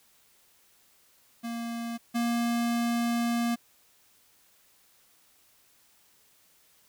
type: tone pair in turn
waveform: square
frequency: 233.1 / 235.5 Hz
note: A#3 / A#3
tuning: 0 / +18 cents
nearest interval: unison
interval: 18 cents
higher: second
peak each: -33 / -26 dBFS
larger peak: second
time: 1.43-1.98 / 2.14-3.56 s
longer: second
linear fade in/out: 20 ms
effects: white hiss -63 dBFS RMS until 6.88 s